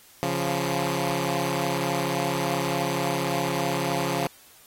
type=tone pair together; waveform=10% pulse; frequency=138.59 / 174.11 Hz; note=C#3 / F3; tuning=0 / -5 cents; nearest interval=major third; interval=395 cents; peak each=-19 dBFS; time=0.23-4.27 s; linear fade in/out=0 ms; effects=white hiss -53 dBFS RMS until 4.66 s + AAC 48 kbps